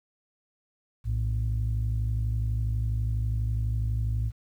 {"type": "tone pair together", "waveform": "sine", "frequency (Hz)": [59.15, 111.3], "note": ["A#1", "A2"], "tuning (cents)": [26, 20], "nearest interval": "major seventh", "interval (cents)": 1094, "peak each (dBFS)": -26, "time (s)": [1.04, 4.32], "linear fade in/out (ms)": 50, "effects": ["tanh soft clip ceiling -20 dBFS", "10-bit"]}